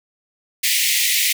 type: high-pass noise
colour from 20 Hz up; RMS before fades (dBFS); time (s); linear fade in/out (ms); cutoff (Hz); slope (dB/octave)
pink; -18; 0.63-1.33; 10; 1900; 96
effects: none